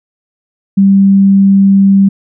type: tone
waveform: sine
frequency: 196 Hz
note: G3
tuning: in tune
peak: -3 dBFS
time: 0.77-2.09 s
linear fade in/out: 10 ms
effects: none